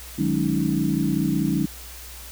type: tone cluster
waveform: sine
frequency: 153.7 / 185.1 / 210.3 / 278.7 / 314.1 Hz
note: D#3 / F#3 / G#3 / C#4 / D#4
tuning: -21 / +1 / +22 / +9 / +16 cents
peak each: -26 dBFS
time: 0.18-1.66 s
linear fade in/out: 10 ms
effects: added 60 Hz sine -41 dBFS peak until 2.31 s + white hiss -41 dBFS RMS until 2.31 s